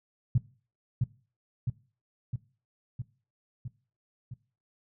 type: tone with echo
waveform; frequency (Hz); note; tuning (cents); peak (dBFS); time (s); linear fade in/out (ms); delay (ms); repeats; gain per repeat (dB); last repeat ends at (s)
sine; 123.47; B2; 0; -19; 0.35-0.38; 5; 660; 6; -3; 4.34
effects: noise-tail reverb RT60 0.4 s tail -20 dB re dry